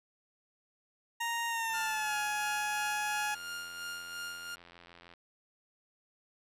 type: tone with pitch glide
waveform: 20% pulse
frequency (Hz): 932.3 to 840.2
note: A#5 to G#5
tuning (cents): 0 to +20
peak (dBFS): -27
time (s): 1.2-3.35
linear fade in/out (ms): 10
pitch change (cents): -180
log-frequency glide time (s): 1.48-2.16
type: click train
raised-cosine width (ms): 0.3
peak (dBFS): -37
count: 298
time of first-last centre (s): 1.7-5.137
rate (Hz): 86.4
type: tone with tremolo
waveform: sawtooth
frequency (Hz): 1409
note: F6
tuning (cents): +15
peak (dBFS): -34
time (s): 1.73-4.56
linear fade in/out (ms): 20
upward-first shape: sine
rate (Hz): 2.9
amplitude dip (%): 45
effects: resampled to 32000 Hz